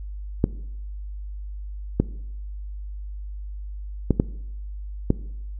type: clicks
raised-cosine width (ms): 3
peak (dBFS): -4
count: 5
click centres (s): 0.441 / 2 / 4.107 / 4.199 / 5.104
effects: noise-tail reverb RT60 0.8 s tail -19 dB re dry + added 50 Hz sine -31 dBFS peak until 5.59 s